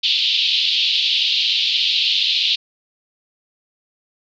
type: band-pass noise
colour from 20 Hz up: white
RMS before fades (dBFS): -18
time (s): 0.03-2.56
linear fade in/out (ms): 10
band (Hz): 2800 to 4200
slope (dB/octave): 48
effects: none